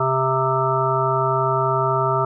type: harmonic tone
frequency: 131.8 Hz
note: C3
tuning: 13 cents sharp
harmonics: 1 / 3 / 5 / 7 / 9 / 10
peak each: -24 / -24 / -24 / -24 / -24 / -24 dBFS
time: 0-2.25 s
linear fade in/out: 5 ms
effects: none